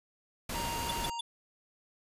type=noise; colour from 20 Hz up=pink; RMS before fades=-37 dBFS; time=0.49-1.1 s; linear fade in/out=5 ms
type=harmonic tone; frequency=934 Hz; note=A#5; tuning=3 cents sharp; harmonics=1 / 3 / 5 / 7 / 8; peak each=-36 / -46 / -50 / -53 / -54 dBFS; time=0.54-1.21 s; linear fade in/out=20 ms
type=tone bursts; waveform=square; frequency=3469 Hz; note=A7; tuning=25 cents flat; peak=-33 dBFS; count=3; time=0.89-1.21 s; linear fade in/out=5 ms; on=20 ms; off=130 ms
effects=resampled to 32000 Hz